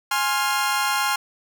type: chord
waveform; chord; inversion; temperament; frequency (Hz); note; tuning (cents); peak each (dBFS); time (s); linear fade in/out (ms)
sawtooth; F minor; first; equal with one note detuned; 830.6 / 1059.3 / 1396.9; Ab5 / C6 / F6; 0 / +21 / 0; -21; 0.11-1.16; 5
effects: none